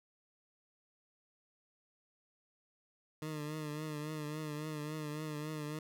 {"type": "tone with vibrato", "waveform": "20% pulse", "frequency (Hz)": 152.3, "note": "D#3", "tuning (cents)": -37, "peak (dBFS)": -34, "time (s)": [3.22, 5.79], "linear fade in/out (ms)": 2, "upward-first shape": "triangle", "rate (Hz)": 3.6, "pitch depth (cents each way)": 56, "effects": []}